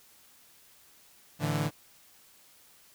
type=chord; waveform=sawtooth; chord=A suspended fourth; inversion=none; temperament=equal; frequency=110 / 146.83 / 164.81 Hz; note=A2 / D3 / E3; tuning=0 / 0 / 0 cents; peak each=-31 / -26 / -28 dBFS; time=1.39-1.71 s; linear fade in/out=50 ms; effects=white hiss -59 dBFS RMS until 2.94 s